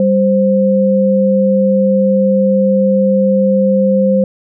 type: tone pair together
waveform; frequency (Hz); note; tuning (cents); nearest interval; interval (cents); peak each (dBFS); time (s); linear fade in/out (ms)
sine; 196.36 / 523.3; G3 / C5; +3 / 0; octave + perfect fourth; 1697; -11; 0-4.24; 2
effects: none